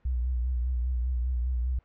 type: tone with vibrato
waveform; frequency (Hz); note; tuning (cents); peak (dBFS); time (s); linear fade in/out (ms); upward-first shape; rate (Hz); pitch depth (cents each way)
sine; 61.74; B1; 0; -25; 0.05-1.79; 5; triangle; 5; 79
effects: pink hiss -68 dBFS RMS until 1.84 s + low-pass 2000 Hz 12 dB/octave